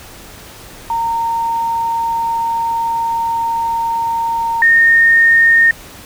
sine tone pair in turn, 920 / 1836.4 Hz, A#5 / A#6, -23 / -26 cents, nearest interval octave, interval 1197 cents, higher second, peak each -14 / -6 dBFS, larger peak second, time 0.9-4.62 / 4.62-5.71 s, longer first, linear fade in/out 2 ms, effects pink hiss -36 dBFS RMS until 6.05 s

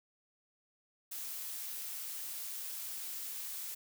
blue noise, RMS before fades -42 dBFS, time 1.11-3.75 s, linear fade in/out 10 ms, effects none

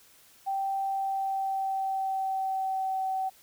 sine tone with pitch glide, 780 to 762.2 Hz, G5 to G5, -9 to -49 cents, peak -27 dBFS, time 0.46-3.3 s, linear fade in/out 20 ms, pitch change -40 cents, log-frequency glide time 0.86-3.08 s, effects white hiss -58 dBFS RMS until 3.42 s

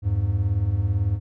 triangle beating tone pair, 83.8 / 101.8 Hz, E2 / G#2, +29 / -34 cents, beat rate 18 Hz, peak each -23 / -19 dBFS, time 0.02-1.2 s, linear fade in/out 50 ms, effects none

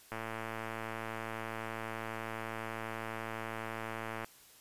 click train, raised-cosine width 0.5 ms, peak -24 dBFS, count 463, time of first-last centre 0.12-4.245 s, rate 112 Hz, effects white hiss -59 dBFS RMS until 4.6 s + resampled to 32000 Hz

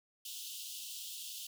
pink high-pass noise, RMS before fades -45 dBFS, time 0.25-1.47 s, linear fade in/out 5 ms, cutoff 2800 Hz, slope 96 dB/octave, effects none

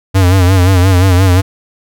square tone with vibrato, 92.5 Hz, F#2, in tune, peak -6 dBFS, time 0.14-1.42 s, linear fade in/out 20 ms, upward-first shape sine, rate 5.7 Hz, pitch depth 81 cents each way, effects none

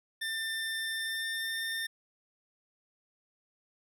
25% pulse tone with pitch glide, 1792 to 1807.6 Hz, A6 to A6, +31 to +46 cents, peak -29 dBFS, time 0.21-1.87 s, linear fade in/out 10 ms, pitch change +15 cents, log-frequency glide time 0.93-1.63 s, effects none

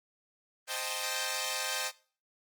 5% pulse chord, A half-diminished seventh, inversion first, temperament equal, 523.3 / 622.3 / 784 / 880 Hz, C5 / Eb5 / G5 / A5, 0 / 0 / 0 / 0 cents, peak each -26 dBFS, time 0.67-1.92 s, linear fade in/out 50 ms, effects noise-tail reverb RT60 0.4 s tail -20 dB re dry + Opus 24 kbps

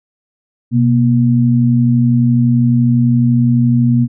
sine tone pair together, 126 / 237.9 Hz, B2 / A#3, +35 / +35 cents, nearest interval major seventh, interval 1100 cents, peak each -11 dBFS, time 0.71-4.08 s, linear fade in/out 50 ms, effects none

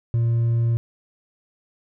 sine tone with hard clipping, 116.54 Hz, A#2, in tune, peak -18 dBFS, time 0.14-0.77 s, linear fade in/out 0 ms, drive 2 dB, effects none

